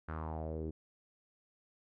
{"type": "tone with low-pass filter sweep", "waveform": "sawtooth", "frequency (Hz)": 79.3, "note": "D#2", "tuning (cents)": 33, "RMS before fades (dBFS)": -40, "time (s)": [0.08, 0.71], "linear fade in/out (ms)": 10, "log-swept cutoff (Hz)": [1500, 340], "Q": 3.9, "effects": []}